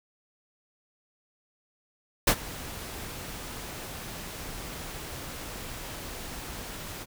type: noise with ADSR envelope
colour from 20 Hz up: pink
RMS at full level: -18 dBFS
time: 2.27-7.06 s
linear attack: 10 ms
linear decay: 67 ms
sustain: -21 dB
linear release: 39 ms
effects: none